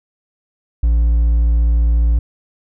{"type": "tone with hard clipping", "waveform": "triangle", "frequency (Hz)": 57.3, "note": "A#1", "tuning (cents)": -29, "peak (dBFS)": -11, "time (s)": [0.83, 2.19], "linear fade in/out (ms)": 5, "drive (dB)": 5, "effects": []}